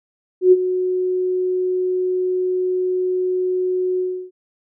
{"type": "tone with ADSR envelope", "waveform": "sine", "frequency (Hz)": 367.2, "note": "F#4", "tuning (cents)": -13, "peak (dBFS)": -5, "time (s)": [0.41, 4.31], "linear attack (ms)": 110, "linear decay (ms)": 36, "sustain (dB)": -12, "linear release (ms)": 320, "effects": []}